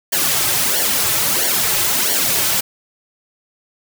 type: noise with flanger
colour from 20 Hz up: white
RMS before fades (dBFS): -17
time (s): 0.12-2.61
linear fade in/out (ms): 10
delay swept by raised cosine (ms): 0.78 to 4.28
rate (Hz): 1.5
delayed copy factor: -0.75
effects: none